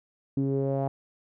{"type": "tone with low-pass filter sweep", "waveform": "sawtooth", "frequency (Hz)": 136.3, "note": "C#3", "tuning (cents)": -29, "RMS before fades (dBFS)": -27, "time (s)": [0.37, 0.88], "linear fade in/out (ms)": 2, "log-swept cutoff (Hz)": [290, 750], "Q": 4.2, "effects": []}